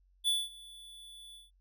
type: tone with ADSR envelope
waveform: square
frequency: 3461 Hz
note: A7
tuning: 29 cents flat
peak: -26 dBFS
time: 0.24-1.51 s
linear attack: 38 ms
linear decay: 210 ms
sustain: -23 dB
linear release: 170 ms
effects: added 46 Hz sine -64 dBFS peak until 1.6 s